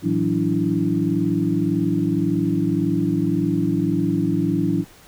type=tone cluster; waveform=sine; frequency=111.7 / 164.8 / 184.7 / 287.6 / 329.4 Hz; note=A2 / E3 / F#3 / D4 / E4; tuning=+27 / 0 / -3 / -36 / -1 cents; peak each=-28 / -24 / -24 / -22 / -24 dBFS; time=0.02-4.85 s; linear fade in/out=50 ms; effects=pink hiss -48 dBFS RMS until 5.07 s